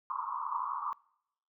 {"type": "band-pass noise", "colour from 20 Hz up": "white", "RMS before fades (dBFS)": -36, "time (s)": [0.1, 0.93], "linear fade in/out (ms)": 0, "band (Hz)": [920, 1200], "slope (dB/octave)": 96, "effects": ["noise-tail reverb RT60 0.8 s tail -26 dB re dry"]}